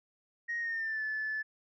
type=tone with pitch glide; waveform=sine; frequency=1874 to 1738.4 Hz; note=A#6 to A6; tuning=+9 to -21 cents; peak=-31 dBFS; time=0.48-1.43 s; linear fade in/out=20 ms; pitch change=-130 cents; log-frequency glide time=0.59-1.03 s; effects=tanh soft clip ceiling -28 dBFS